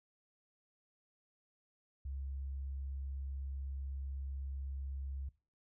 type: tone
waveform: sine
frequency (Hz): 68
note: C#2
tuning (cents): -33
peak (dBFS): -39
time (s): 2.05-5.29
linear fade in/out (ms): 5
effects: noise-tail reverb RT60 0.4 s tail -21 dB re dry